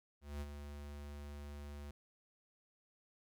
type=tone with ADSR envelope; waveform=square; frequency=72.5 Hz; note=D2; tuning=22 cents flat; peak=-40 dBFS; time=0.21-1.91 s; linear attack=200 ms; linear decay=41 ms; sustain=-7 dB; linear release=4 ms; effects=none